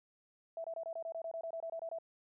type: tone bursts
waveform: sine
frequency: 659.3 Hz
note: E5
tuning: in tune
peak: -38 dBFS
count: 15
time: 0.57-1.986 s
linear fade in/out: 2 ms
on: 72 ms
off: 24 ms
effects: none